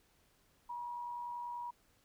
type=tone with amplitude modulation; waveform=sine; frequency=961 Hz; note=B5; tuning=48 cents flat; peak=-38 dBFS; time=0.69-1.71 s; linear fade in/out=10 ms; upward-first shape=sine; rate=90.3 Hz; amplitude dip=35%; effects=pink hiss -71 dBFS RMS until 2.04 s